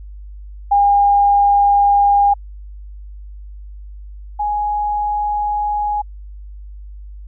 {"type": "tone pair in turn", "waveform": "sine", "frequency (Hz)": [809, 832.2], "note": ["G#5", "G#5"], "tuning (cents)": [-46, 3], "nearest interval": "unison", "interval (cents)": 49, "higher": "second", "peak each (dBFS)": [-9, -16], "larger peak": "first", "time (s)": [[0.71, 2.34], [4.39, 6.02]], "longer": "neither", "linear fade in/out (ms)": 10, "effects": ["added 50 Hz sine -31 dBFS peak until 7.27 s"]}